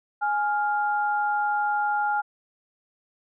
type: tone pair together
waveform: sine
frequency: 832.4 / 1400 Hz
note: G#5 / F6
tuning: +4 / +4 cents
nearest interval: major sixth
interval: 900 cents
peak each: -23 / -27 dBFS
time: 0.21-2.22 s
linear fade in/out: 20 ms
effects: none